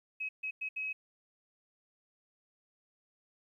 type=tone bursts at uneven times; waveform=sine; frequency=2552 Hz; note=D#7; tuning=43 cents sharp; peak=-34 dBFS; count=4; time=0.2-0.29 / 0.43-0.51 / 0.61-0.69 / 0.76-0.93 s; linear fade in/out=10 ms; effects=12-bit